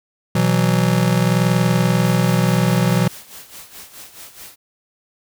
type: chord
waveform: square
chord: B suspended fourth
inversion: none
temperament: just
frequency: 123.47 / 164.63 / 185.21 Hz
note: B2 / E3 / F#3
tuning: 0 / -2 / +2 cents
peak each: -19 dBFS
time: 0.35-3.08 s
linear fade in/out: 5 ms
type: noise with tremolo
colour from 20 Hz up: white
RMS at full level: -36 dBFS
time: 2.04-4.56 s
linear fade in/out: 20 ms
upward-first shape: sine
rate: 4.7 Hz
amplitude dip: 70%
effects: none